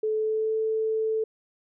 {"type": "tone with pitch glide", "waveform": "sine", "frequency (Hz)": [433.4, 440], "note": ["A4", "A4"], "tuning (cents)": [-26, 0], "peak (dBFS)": -23, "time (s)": [0.03, 1.24], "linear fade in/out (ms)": 5, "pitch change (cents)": 26, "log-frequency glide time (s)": [0.14, 0.56], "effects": []}